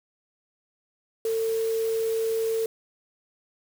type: tone in noise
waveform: sine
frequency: 450 Hz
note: A4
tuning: 39 cents sharp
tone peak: -23 dBFS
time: 1.25-2.66 s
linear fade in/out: 2 ms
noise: white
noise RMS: -41 dBFS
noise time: 1.25-2.66 s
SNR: +15 dB
effects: none